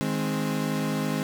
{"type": "chord", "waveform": "35% pulse", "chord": "Ab major", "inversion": "second", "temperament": "equal", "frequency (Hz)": [155.56, 207.7, 261.6], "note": ["Eb3", "Ab3", "C4"], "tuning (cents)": [0, 0, 0], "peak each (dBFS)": -28, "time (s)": [0.01, 1.23], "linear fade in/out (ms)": 0, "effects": []}